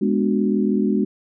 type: chord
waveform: sine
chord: G# half-diminished seventh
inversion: none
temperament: equal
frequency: 207.7 / 246.9 / 293.7 / 370 Hz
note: G#3 / B3 / D4 / F#4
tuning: 0 / 0 / 0 / 0 cents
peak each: -19 / -23 / -24 / -24 dBFS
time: 0.01-1.05 s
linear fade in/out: 10 ms
effects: none